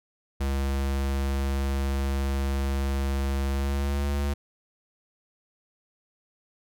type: tone with pitch glide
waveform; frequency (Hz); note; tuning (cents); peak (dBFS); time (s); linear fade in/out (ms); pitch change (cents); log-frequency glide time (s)
square; 68.4 to 70.98; C#2 to C#2; -23 to +42; -25; 0.4-4.34; 10; +65; 3.51-4.09
effects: none